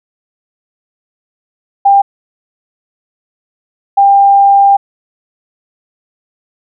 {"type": "tone pair in turn", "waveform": "sine", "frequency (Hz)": [796, 796], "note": ["G5", "G5"], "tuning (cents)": [26, 26], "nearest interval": "unison", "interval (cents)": 0, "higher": "neither", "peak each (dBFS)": -3, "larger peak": "neither", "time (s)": [[1.85, 2.02], [3.97, 4.77]], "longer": "second", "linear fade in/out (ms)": 10, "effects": []}